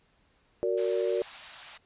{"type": "chord", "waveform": "sine", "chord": "Gb augmented", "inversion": "none", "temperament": "just", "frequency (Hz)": [370, 462.5, 578.1], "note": ["Gb4", "Bb4", "D5"], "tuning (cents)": [0, -14, -27], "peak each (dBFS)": [-29, -29, -31], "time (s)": [0.63, 1.22], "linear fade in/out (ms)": 0}
{"type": "high-pass noise", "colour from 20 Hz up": "white", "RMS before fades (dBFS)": -42, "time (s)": [0.77, 1.78], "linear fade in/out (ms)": 10, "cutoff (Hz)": 620, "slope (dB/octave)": 48}
{"effects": ["pink hiss -67 dBFS RMS until 1.85 s", "resampled to 8000 Hz"]}